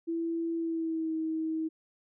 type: tone with pitch glide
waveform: sine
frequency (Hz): 332.2 to 319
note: E4 to D#4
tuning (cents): +13 to +43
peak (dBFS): -29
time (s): 0.07-1.69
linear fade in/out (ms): 20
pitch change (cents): -70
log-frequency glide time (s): 0.56-1.14
effects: none